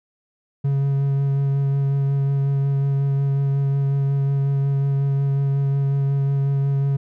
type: tone with vibrato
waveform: triangle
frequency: 138.59 Hz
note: C#3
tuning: in tune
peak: -15 dBFS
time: 0.64-6.97 s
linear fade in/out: 10 ms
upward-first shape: sine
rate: 5.5 Hz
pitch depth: 12 cents each way
effects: none